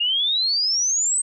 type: exponential sweep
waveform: sine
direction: up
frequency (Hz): 2794 to 8372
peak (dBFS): -18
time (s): 0-1.22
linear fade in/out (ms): 10
effects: none